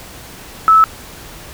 sine tone, 1305 Hz, E6, 18 cents flat, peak -5 dBFS, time 0.68-0.84 s, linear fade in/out 0 ms, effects pink hiss -35 dBFS RMS until 1.53 s

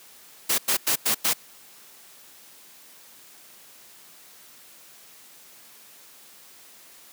white noise bursts, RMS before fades -22 dBFS, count 5, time 0.49-1.335 s, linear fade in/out 10 ms, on 93 ms, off 95 ms, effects white hiss -50 dBFS RMS until 7.12 s + high-pass 150 Hz 12 dB/octave

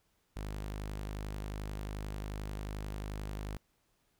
sawtooth tone, 51.3 Hz, G#1, 21 cents flat, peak -34 dBFS, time 0.36-3.57 s, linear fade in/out 5 ms, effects pink hiss -75 dBFS RMS until 4.19 s

